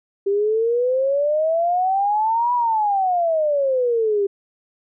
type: exponential two-way sweep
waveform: sine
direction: up then down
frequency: 392 to 985 to 392 Hz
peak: -16 dBFS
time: 0.26-4.27 s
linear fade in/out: 10 ms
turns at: 2.54 s
effects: none